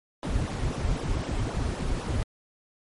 brown noise with flanger, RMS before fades -28 dBFS, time 0.23-2.23 s, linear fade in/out 0 ms, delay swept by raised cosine 0.43 to 6.23 ms, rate 3.9 Hz, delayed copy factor -1, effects MP3 48 kbps

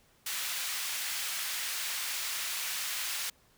pink high-pass noise, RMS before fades -35 dBFS, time 0.26-3.3 s, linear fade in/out 5 ms, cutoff 1900 Hz, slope 12 dB/octave, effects pink hiss -65 dBFS RMS until 3.57 s

